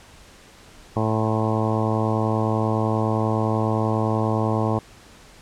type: harmonic tone with a mistuned harmonic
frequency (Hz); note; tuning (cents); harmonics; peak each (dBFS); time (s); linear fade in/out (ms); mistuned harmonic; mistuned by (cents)
110; A2; 0; 1 / 2 / 3 / 4 / 5 / 6 / 7 / 8 / 9 / 10; -23 / -26 / -28 / -29 / -30 / -31 / -31 / -32 / -33 / -33; 0.96-4.79; 5; 10; -37
effects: pink hiss -48 dBFS RMS until 5.41 s + low-pass 9000 Hz 12 dB/octave